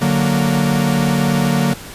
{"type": "chord", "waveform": "45% pulse", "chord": "D augmented", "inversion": "none", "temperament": "equal", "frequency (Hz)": [146.83, 185, 233.1], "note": ["D3", "F#3", "A#3"], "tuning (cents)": [0, 0, 0], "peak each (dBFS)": -18, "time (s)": [0.01, 1.74], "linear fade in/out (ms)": 10, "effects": ["pink hiss -34 dBFS RMS until 1.94 s", "resampled to 32000 Hz"]}